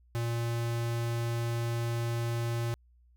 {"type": "tone", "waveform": "square", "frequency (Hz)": 117.2, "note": "A#2", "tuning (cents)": 10, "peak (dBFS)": -30, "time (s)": [0.15, 2.74], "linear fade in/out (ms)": 0, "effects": ["added 60 Hz sine -59 dBFS peak until 3.16 s"]}